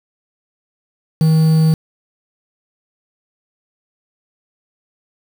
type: tone with quantisation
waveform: triangle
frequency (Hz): 158.8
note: D#3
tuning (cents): +36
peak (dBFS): -7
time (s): 1.21-1.74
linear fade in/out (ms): 2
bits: 5
effects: none